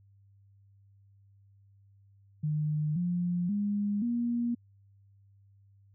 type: tone with pitch steps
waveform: sine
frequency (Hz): 151.5 / 176.05 / 204.6 / 237.7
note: D#3 / F3 / G#3 / A#3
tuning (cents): -46 / +14 / -26 / +34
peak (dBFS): -27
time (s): 2.43-4.55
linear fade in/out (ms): 10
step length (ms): 530
effects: added 99 Hz sine -58 dBFS peak until 5.94 s